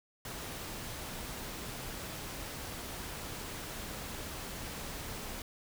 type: noise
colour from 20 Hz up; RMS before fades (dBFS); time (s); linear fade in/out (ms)
pink; -42; 0.25-5.42; 2
effects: none